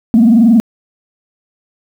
sine tone with frequency modulation, 229.1 Hz, A#3, 30 cents flat, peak -3 dBFS, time 0.14-0.6 s, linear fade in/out 0 ms, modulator 21.3 Hz, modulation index 0.89, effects tanh soft clip ceiling -1 dBFS + 7-bit

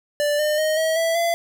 square tone with pitch steps, 587.3 / 604.5 / 622.2 / 640.5 / 659.2 / 678.5 Hz, D5 / D5 / D#5 / E5 / E5 / E5, 0 / +50 / 0 / -50 / 0 / +50 cents, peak -19 dBFS, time 0.2-1.34 s, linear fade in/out 0 ms, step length 190 ms, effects none

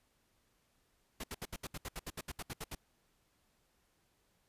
pink noise bursts, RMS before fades -42 dBFS, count 15, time 1.2-2.75 s, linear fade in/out 5 ms, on 38 ms, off 70 ms, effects pink hiss -75 dBFS RMS until 4.48 s + resampled to 32000 Hz

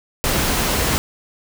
pink noise, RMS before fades -19 dBFS, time 0.24-0.98 s, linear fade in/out 0 ms, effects none

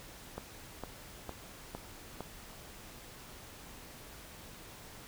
click train, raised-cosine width 1 ms, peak -25 dBFS, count 5, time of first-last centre 0.38-2.206 s, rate 2.19 Hz, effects pink hiss -51 dBFS RMS until 5.07 s

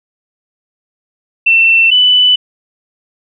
sine tone pair in turn, 2688 / 2989 Hz, E7 / F#7, +33 / +17 cents, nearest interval major second, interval 184 cents, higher second, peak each -5 dBFS, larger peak neither, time 1.46-1.91 / 1.91-2.36 s, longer neither, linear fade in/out 10 ms, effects none

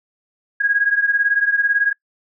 sine beating tone pair, 1640 / 1658 Hz, G#6 / G#6, -22 / -3 cents, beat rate 18 Hz, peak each -16 / -19 dBFS, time 0.6-1.93 s, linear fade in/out 10 ms, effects noise-tail reverb RT60 0.1 s tail -24 dB re dry

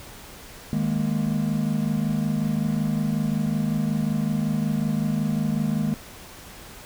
triangle chord, D# suspended fourth, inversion none, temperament equal, 155.56 / 207.7 / 233.1 Hz, D#3 / G#3 / A#3, 0 / 0 / 0 cents, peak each -24 / -23 / -25 dBFS, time 0.73-5.94 s, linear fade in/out 0 ms, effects pink hiss -43 dBFS RMS until 6.85 s

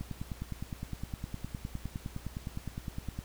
click train, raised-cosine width 5 ms, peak -24 dBFS, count 32, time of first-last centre 0.01-3.189 s, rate 9.75 Hz, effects added 60 Hz sine -50 dBFS peak until 3.24 s + pink hiss -53 dBFS RMS until 3.24 s

